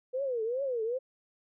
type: tone with vibrato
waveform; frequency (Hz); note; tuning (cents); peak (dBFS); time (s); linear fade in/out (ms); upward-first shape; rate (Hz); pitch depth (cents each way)
sine; 493.9; B4; 0; -29; 0.13-0.99; 20; triangle; 2.5; 240
effects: none